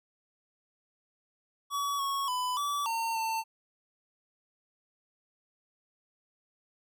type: tone with pitch steps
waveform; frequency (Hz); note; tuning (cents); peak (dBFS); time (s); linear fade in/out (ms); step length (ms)
square; 1134 / 1105 / 1000 / 1152 / 911 / 896; C#6 / C#6 / B5 / D6 / A#5 / A5; +39 / -6 / +21 / -34 / -40 / +31; -30; 1.7-3.44; 50; 290
effects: none